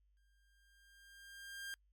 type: tone with exponential growth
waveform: sawtooth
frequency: 1600 Hz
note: G6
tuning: 35 cents sharp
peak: -39 dBFS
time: 0.17-1.74 s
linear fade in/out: 0 ms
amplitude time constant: 340 ms
effects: noise-tail reverb RT60 0.1 s tail -26 dB re dry + added 50 Hz sine -70 dBFS peak until 1.92 s